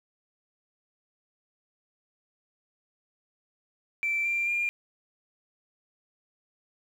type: tone with pitch steps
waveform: sine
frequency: 2337 / 2370 / 2403 Hz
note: D7 / D7 / D7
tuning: -9 / +15 / +39 cents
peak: -24 dBFS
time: 4.03-4.69 s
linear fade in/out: 0 ms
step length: 220 ms
effects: tanh soft clip ceiling -21 dBFS + 9-bit